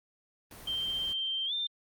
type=noise; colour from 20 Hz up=pink; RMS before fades=-48 dBFS; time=0.51-1.13 s; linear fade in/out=2 ms
type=tone with pitch glide; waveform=sine; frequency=3143 to 3590 Hz; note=G7 to A7; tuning=+4 to +34 cents; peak=-30 dBFS; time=0.67-1.67 s; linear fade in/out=5 ms; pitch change=+230 cents; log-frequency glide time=1.46-1.53 s
effects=Opus 24 kbps